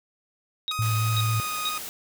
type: tone bursts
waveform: sine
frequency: 3781 Hz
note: A#7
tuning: 24 cents sharp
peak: -25 dBFS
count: 3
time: 0.68-1.691 s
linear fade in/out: 0 ms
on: 37 ms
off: 450 ms
type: tone with pitch glide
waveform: sawtooth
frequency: 1253 to 1242.9 Hz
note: D#6 to D#6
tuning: +12 to -2 cents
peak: -25 dBFS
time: 0.71-1.78 s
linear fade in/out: 2 ms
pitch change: -14 cents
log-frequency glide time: 1.17-1.25 s
type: tone with vibrato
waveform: sine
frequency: 110.2 Hz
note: A2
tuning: 3 cents sharp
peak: -22 dBFS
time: 0.79-1.4 s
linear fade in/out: 0 ms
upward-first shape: triangle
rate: 4.3 Hz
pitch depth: 22 cents each way
type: noise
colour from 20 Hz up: white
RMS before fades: -36 dBFS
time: 0.82-1.89 s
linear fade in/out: 0 ms
effects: none